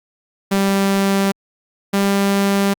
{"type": "tone pair in turn", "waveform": "sawtooth", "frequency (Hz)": [196.3, 198.35], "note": ["G3", "G3"], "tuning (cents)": [3, 21], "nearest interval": "unison", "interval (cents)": 18, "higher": "second", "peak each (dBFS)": -10, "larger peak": "neither", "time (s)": [[0.51, 1.32], [1.93, 2.74]], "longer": "neither", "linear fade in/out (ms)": 10, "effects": ["Opus 48 kbps"]}